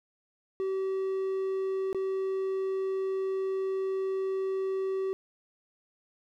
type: tone with dropouts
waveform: triangle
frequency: 383.1 Hz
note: G4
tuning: 40 cents flat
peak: -26 dBFS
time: 0.6-5.13 s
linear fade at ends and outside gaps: 0 ms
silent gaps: 1.929-1.947 s
effects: none